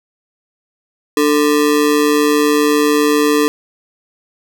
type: ring-modulated tone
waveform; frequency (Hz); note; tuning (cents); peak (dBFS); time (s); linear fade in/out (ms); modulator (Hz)
square; 370; F#4; 0; -8; 1.17-3.48; 0; 73.7
effects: none